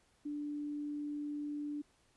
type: tone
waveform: sine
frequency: 293.7 Hz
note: D4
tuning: in tune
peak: -37 dBFS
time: 0.25-1.82 s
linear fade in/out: 10 ms
effects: pink hiss -71 dBFS RMS until 2.16 s + resampled to 24000 Hz